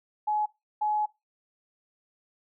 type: tone pair in turn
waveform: sine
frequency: 846 / 846 Hz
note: G#5 / G#5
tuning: +32 / +32 cents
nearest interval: unison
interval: 0 cents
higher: neither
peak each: -24 dBFS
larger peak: neither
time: 0.27-0.46 / 0.81-1.06 s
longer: second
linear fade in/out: 10 ms
effects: noise-tail reverb RT60 0.2 s tail -20 dB re dry